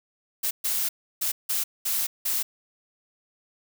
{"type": "noise bursts at uneven times", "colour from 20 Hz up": "blue", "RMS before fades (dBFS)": -26, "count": 6, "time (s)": [[0.43, 0.51], [0.64, 0.89], [1.21, 1.32], [1.49, 1.64], [1.85, 2.07], [2.25, 2.43]], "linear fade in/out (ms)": 10, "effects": []}